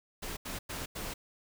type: noise bursts at uneven times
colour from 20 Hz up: pink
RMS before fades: -39 dBFS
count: 4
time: 0.22-0.37 / 0.45-0.59 / 0.69-0.86 / 0.95-1.14 s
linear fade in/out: 10 ms
effects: none